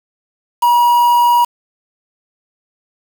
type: tone with quantisation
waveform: triangle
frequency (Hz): 959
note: A#5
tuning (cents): +49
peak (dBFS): -6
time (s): 0.62-1.45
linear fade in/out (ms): 10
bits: 4
effects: none